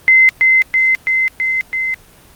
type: tone with echo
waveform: sine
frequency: 2063 Hz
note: C7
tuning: 25 cents flat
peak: -5 dBFS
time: 0.08-0.29 s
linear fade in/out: 0 ms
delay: 330 ms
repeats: 5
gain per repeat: -2 dB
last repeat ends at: 1.94 s
effects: pink hiss -44 dBFS RMS until 2.35 s + Opus 24 kbps